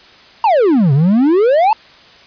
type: exponential two-way sweep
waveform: triangle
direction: down then up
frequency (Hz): 960 to 130.81 to 909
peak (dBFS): -6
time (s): 0.44-1.73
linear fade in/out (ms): 2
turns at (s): 0.93
effects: white hiss -42 dBFS RMS until 2.26 s + resampled to 11025 Hz